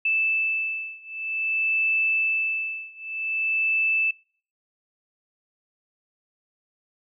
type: beating tone pair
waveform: sine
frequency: 2635 / 2635.52 Hz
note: E7 / E7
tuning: -1 / -1 cents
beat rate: 0.52 Hz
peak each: -25 / -26 dBFS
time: 0.05-4.11 s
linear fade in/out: 5 ms
effects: noise-tail reverb RT60 0.5 s tail -26 dB re dry